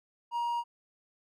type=tone; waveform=triangle; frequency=947 Hz; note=A#5; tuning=27 cents sharp; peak=-27 dBFS; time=0.31-0.64 s; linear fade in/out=50 ms; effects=none